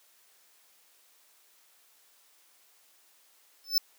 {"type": "tone with exponential growth", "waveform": "square", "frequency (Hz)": 5274, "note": "E8", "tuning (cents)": 0, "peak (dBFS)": -18, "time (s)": [3.64, 3.78], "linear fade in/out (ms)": 2, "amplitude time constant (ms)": 30, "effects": ["white hiss -63 dBFS RMS until 3.98 s", "high-pass 400 Hz 12 dB/octave"]}